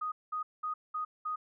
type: tone bursts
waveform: sine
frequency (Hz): 1244.5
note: D#6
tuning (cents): 0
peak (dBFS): -32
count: 5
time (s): 0.01-1.36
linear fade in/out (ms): 10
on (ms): 110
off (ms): 200
effects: none